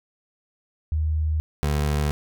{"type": "tone pair in turn", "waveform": ["sine", "25% pulse"], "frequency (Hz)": [77.78, 73.63], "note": ["D#2", "D2"], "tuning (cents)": [0, 5], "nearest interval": "minor second", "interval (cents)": 95, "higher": "first", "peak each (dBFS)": [-20, -17], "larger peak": "second", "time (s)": [[0.92, 1.4], [1.63, 2.11]], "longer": "neither", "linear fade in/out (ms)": 0, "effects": []}